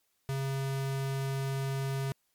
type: tone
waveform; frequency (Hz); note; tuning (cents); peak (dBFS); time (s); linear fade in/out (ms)
square; 135.7; C#3; -36; -31; 0.29-2.12; 0
effects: white hiss -75 dBFS RMS until 2.34 s + MP3 96 kbps